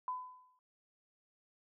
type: tone with exponential decay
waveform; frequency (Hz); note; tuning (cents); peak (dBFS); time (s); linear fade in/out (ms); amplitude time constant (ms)
sine; 1007; B5; +33; -33; 0.08-0.59; 1; 110
effects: none